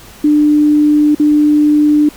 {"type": "tone with dropouts", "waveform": "sine", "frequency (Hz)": 298.2, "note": "D4", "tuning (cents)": 27, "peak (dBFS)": -6, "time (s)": [0.24, 2.09], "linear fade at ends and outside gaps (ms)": 5, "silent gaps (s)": [1.149, 1.197], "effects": ["pink hiss -37 dBFS RMS until 2.16 s"]}